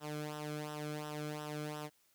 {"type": "tone with flanger", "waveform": "sawtooth", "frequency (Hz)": 150.5, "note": "D3", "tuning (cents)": 43, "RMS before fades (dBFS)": -42, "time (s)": [0, 1.9], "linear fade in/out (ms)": 50, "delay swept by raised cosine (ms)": [0.44, 1.1], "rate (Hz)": 2.8, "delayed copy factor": -0.75, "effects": ["white hiss -72 dBFS RMS until 2.14 s"]}